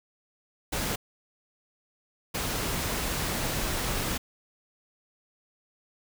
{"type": "noise bursts at uneven times", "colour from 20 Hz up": "pink", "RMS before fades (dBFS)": -30, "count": 2, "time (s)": [[0.72, 0.96], [2.34, 4.18]], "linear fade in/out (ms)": 10, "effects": []}